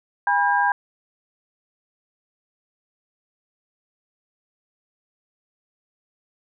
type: tone cluster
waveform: sine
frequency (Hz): 814 / 977 / 1609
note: G#5 / B5 / G6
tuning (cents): -35 / -19 / +45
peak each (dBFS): -21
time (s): 0.27-0.72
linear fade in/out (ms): 2
effects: none